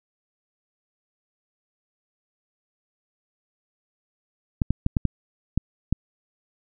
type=clicks; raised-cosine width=5 ms; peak=-8 dBFS; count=7; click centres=4.618 / 4.706 / 4.864 / 4.968 / 5.053 / 5.576 / 5.926 s; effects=none